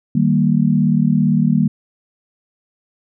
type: chord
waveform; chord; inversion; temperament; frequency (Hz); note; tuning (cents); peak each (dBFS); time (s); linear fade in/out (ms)
sine; Eb major; none; equal with one note detuned; 155.56 / 195.43 / 233.1; Eb3 / G3 / Bb3; 0 / -5 / 0; -16; 0.15-1.68; 5
effects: none